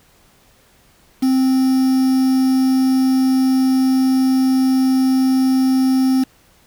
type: tone with quantisation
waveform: triangle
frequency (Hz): 261.6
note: C4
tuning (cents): 0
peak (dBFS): -10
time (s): 1.22-6.24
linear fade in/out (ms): 10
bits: 5
effects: pink hiss -53 dBFS RMS until 6.66 s